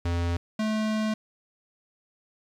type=tone pair in turn; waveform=square; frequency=85.9 / 216.5 Hz; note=F2 / A3; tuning=-28 / -28 cents; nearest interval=octave + major third; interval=1600 cents; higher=second; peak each=-25 dBFS; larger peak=neither; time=0.05-0.37 / 0.59-1.14 s; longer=second; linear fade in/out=5 ms; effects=low-pass 6000 Hz 12 dB/octave + 9-bit